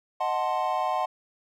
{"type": "chord", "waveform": "triangle", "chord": "D# diminished seventh", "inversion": "none", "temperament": "equal", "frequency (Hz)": [622.3, 740, 880, 1046.5], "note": ["D#5", "F#5", "A5", "C6"], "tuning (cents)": [0, 0, 0, 0], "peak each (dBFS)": [-30, -26, -29, -28], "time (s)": [0.2, 1.06], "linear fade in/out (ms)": 10, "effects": []}